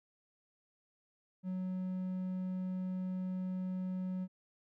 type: tone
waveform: triangle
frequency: 185 Hz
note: F#3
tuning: in tune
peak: -33 dBFS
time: 1.43-4.28 s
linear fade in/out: 50 ms
effects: none